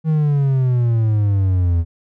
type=exponential sweep; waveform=triangle; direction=down; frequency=160.5 to 82.41 Hz; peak=-11 dBFS; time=0.04-1.85 s; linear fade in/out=50 ms; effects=none